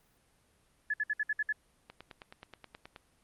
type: tone bursts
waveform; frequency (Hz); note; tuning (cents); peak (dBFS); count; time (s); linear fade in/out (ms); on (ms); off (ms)
sine; 1712; A6; -48; -28; 7; 0.9-1.526; 5; 38; 60
type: click train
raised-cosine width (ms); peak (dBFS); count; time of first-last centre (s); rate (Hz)
0.3; -30; 11; 1.9-2.962; 9.42
effects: pink hiss -69 dBFS RMS until 3.23 s + Opus 32 kbps